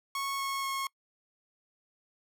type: tone with pitch steps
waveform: sawtooth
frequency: 1102 / 1095 / 1088.1 Hz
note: C#6 / C#6 / C#6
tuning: -11 / -22 / -33 cents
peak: -28 dBFS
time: 0.15-0.87 s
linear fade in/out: 2 ms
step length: 240 ms
effects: noise-tail reverb RT60 0.1 s tail -25 dB re dry